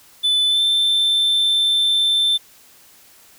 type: tone with pitch glide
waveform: triangle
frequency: 3500 to 3551 Hz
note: A7 to A7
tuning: -10 to +15 cents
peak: -13 dBFS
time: 0.23-2.38 s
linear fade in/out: 20 ms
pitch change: +25 cents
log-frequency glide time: 0.47-0.62 s
effects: white hiss -49 dBFS RMS until 3.38 s

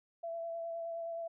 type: tone with vibrato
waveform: sine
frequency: 669 Hz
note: E5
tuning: 25 cents sharp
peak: -37 dBFS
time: 0.23-1.28 s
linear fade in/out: 10 ms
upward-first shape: sine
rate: 9.6 Hz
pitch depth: 16 cents each way
effects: none

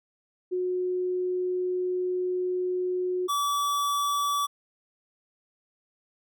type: tone pair in turn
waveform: sine / square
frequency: 364.2 / 1149.9 Hz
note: F#4 / D6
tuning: -27 / -37 cents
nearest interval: octave + minor sixth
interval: 1990 cents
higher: second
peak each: -25 dBFS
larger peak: neither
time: 0.51-3.28 / 3.28-4.47 s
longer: first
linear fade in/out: 20 ms
effects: none

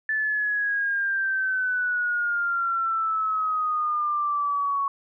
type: exponential sweep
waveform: sine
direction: down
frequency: 1752 to 1108.7 Hz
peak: -22 dBFS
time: 0.09-4.88 s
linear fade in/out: 2 ms
effects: none

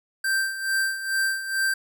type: tone with tremolo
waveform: square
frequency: 1568 Hz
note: G6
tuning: in tune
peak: -21 dBFS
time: 0.24-1.74 s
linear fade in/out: 5 ms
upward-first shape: sine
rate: 2.3 Hz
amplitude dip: 70%
effects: none

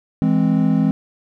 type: chord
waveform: triangle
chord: E augmented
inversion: none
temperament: equal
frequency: 164.81 / 207.7 / 261.6 Hz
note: E3 / G#3 / B#3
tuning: 0 / 0 / 0 cents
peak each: -16 dBFS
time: 0.22-0.91 s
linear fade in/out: 0 ms
effects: none

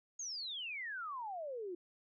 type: exponential sweep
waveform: sine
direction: down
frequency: 6740 to 340 Hz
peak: -40 dBFS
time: 0.19-1.75 s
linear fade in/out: 5 ms
effects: none

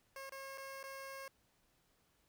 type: tone with dropouts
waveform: 15% pulse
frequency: 541 Hz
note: C#5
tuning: 42 cents flat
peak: -40 dBFS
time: 0.16-1.28 s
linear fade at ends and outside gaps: 2 ms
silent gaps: 0.295-0.321 / 0.576-0.58 / 0.83-0.838 s
effects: pink hiss -75 dBFS RMS until 2.28 s

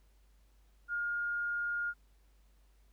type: tone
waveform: sine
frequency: 1419 Hz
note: F6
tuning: 27 cents sharp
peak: -32 dBFS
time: 0.88-1.94 s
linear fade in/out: 50 ms
effects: added 50 Hz sine -62 dBFS peak until 2.92 s + pink hiss -74 dBFS RMS until 2.92 s

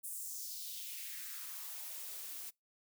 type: noise with high-pass filter sweep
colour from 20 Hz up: blue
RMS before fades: -45 dBFS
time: 0.03-2.51 s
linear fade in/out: 20 ms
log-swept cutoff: 10000 to 240 Hz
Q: 2.3
effects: noise-tail reverb RT60 0.2 s tail -26 dB re dry

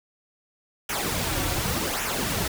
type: noise with flanger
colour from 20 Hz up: pink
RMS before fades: -27 dBFS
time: 0.89-2.48 s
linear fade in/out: 5 ms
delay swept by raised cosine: 0.22 to 4.92 ms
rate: 0.88 Hz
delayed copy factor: -0.65
effects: none

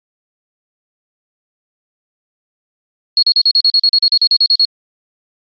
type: tone bursts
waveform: sine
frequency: 4320 Hz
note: C#8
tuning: 45 cents flat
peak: -7 dBFS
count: 16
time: 3.17-4.651 s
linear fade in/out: 2 ms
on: 56 ms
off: 39 ms
effects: Opus 48 kbps

